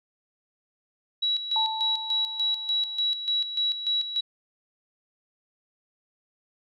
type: tone with tremolo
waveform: sine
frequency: 3900 Hz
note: B7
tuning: 23 cents flat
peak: -22 dBFS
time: 1.22-4.21 s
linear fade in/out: 10 ms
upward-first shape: square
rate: 3.4 Hz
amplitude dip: 65%
type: tone with exponential decay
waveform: sine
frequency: 880 Hz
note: A5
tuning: in tune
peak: -25 dBFS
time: 1.56-3.13 s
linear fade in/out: 1 ms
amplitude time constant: 340 ms
effects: none